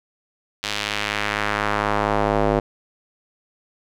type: tone with band-pass filter sweep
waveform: square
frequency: 52.1 Hz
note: G#1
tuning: 6 cents sharp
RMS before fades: -22 dBFS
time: 0.63-2.6 s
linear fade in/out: 10 ms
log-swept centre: 3800 to 540 Hz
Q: 1.2
effects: none